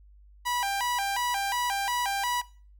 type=tone with vibrato; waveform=sawtooth; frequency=880 Hz; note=A5; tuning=in tune; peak=-23 dBFS; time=0.45-2.42 s; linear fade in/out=20 ms; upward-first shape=square; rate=2.8 Hz; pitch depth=180 cents each way; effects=noise-tail reverb RT60 0.4 s tail -19 dB re dry + added 50 Hz sine -51 dBFS peak until 2.79 s